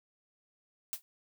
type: noise with exponential decay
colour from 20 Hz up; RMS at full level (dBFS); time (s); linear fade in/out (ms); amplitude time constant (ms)
blue; -32; 0.93-1.02; 0; 19
effects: none